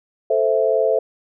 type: chord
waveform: sine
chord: A minor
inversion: none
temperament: equal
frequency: 440 / 523.3 / 659.3 Hz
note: A4 / C5 / E5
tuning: 0 / 0 / 0 cents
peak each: -19 dBFS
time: 0.3-0.99 s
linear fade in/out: 5 ms
effects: none